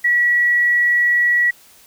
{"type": "tone", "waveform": "sine", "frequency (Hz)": 1932, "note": "B6", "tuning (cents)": -39, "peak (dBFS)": -12, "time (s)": [0.04, 1.51], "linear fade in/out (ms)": 10, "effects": ["white hiss -48 dBFS RMS until 1.86 s"]}